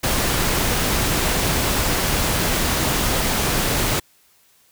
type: noise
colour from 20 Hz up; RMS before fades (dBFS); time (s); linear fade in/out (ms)
pink; -20; 0.03-4; 10
effects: white hiss -57 dBFS RMS until 4.71 s